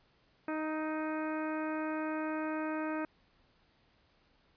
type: harmonic tone with a mistuned harmonic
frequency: 311.1 Hz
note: D#4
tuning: in tune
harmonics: 1 / 2 / 3 / 4 / 5 / 6 / 7 / 8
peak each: -35 / -40 / -43 / -44 / -44 / -51 / -53 / -51 dBFS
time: 0.48-3.05 s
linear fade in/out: 2 ms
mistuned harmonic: 4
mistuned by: +15 cents
effects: pink hiss -69 dBFS RMS until 4.56 s + resampled to 11025 Hz